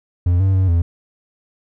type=tone with pitch steps; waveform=triangle; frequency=88.2 / 96 / 94.2 / 84.8 Hz; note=F2 / G2 / F#2 / E2; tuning=+18 / -36 / +32 / +50 cents; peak=-10 dBFS; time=0.26-0.82 s; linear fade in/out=5 ms; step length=140 ms; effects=none